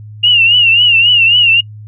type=tone with vibrato; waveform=sine; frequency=2812 Hz; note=F7; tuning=11 cents sharp; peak=-5 dBFS; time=0.23-1.61 s; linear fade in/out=10 ms; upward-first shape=triangle; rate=3.7 Hz; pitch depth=110 cents each way; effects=noise-tail reverb RT60 0.1 s tail -24 dB re dry + added 106 Hz sine -28 dBFS peak until 1.87 s